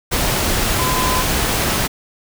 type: tone in noise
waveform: sine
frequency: 1017 Hz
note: C6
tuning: 50 cents flat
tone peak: -20 dBFS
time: 0.78-1.23 s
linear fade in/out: 20 ms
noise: pink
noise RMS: -18 dBFS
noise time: 0.11-1.88 s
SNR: -5 dB
effects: none